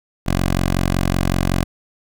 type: tone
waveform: 10% pulse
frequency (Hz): 45.33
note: F#1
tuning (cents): -35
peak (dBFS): -8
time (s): 0.26-1.64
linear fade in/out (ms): 10
effects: none